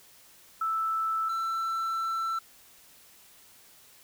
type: tone pair in turn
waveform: sine / triangle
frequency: 1318.5 / 1336.1 Hz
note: E6 / E6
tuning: 0 / +23 cents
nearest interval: unison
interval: 23 cents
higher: second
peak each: -26 dBFS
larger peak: neither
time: 0.61-1.29 / 1.29-2.39 s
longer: second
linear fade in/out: 5 ms
effects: white hiss -56 dBFS RMS until 4.03 s